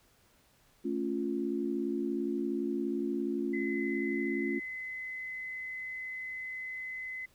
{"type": "chord", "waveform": "sine", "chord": "A augmented", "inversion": "none", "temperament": "equal", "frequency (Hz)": [220, 277.2, 349.2], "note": ["A3", "C#4", "E#4"], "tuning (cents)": [0, 0, 0], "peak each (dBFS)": [-36, -34, -34], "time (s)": [0.84, 4.6], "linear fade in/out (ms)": 20}
{"type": "tone", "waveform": "sine", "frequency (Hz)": 2034, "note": "C7", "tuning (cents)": -50, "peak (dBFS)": -37, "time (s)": [3.53, 7.26], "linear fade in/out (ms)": 10}
{"effects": ["pink hiss -66 dBFS RMS until 7.34 s"]}